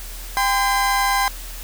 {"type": "tone pair together", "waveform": "30% pulse", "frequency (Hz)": [796, 1025.4], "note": ["G5", "C6"], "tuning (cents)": [26, -35], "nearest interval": "major third", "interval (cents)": 439, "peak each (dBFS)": -17, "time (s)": [0.37, 1.28], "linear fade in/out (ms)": 0, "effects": ["added 40 Hz sine -32 dBFS peak until 1.63 s", "white hiss -37 dBFS RMS until 1.63 s"]}